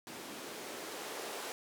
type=noise with band-pass filter sweep; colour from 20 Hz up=blue; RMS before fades=-44 dBFS; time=0.07-1.52 s; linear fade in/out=0 ms; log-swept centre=260 to 500 Hz; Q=1.5; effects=none